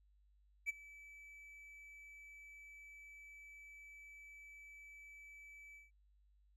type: tone with ADSR envelope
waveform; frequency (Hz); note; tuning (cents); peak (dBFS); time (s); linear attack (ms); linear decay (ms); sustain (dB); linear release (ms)
triangle; 2304; D7; -34; -32; 0.66-5.91; 33; 18; -21; 160
effects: added 50 Hz sine -68 dBFS peak until 6.56 s